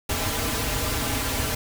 pink noise with comb filter, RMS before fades -26 dBFS, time 0.09-1.55 s, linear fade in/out 5 ms, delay 5.5 ms, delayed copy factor -1, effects none

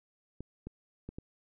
clicks, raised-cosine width 3 ms, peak -28 dBFS, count 4, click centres 0.406 / 0.67 / 1.09 / 1.185 s, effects none

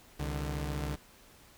sawtooth tone pair together, 67.2 / 149.08 Hz, C2 / D3, +47 / +26 cents, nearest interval octave + major second, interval 1379 cents, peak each -31 / -33 dBFS, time 0.19-0.96 s, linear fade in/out 10 ms, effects pink hiss -58 dBFS RMS until 1.57 s

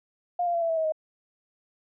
sine tone with pitch steps, 707 / 692.9 / 679 / 665.4 / 652.1 / 639 / 626.2 Hz, F5 / F5 / F5 / E5 / E5 / D#5 / D#5, +21 / -14 / -49 / +16 / -19 / +46 / +11 cents, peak -23 dBFS, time 0.39-0.922 s, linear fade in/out 5 ms, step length 76 ms, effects none

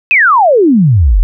sine exponential sweep, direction down, 2637 to 37.68 Hz, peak -4 dBFS, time 0.11-1.23 s, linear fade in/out 0 ms, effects none

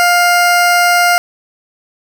20% pulse tone, 704 Hz, F5, 14 cents sharp, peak -3 dBFS, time 0-1.18 s, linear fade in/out 0 ms, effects none

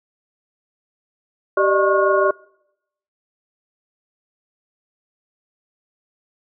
sine tone cluster, 388.2 / 595 / 621 / 1092 / 1434 Hz, G4 / D5 / D#5 / C#6 / F6, -17 / +22 / -3 / -26 / +45 cents, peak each -18 / -18 / -24 / -20 / -22 dBFS, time 1.57-2.31 s, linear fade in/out 5 ms, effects noise-tail reverb RT60 0.8 s tail -24 dB re dry

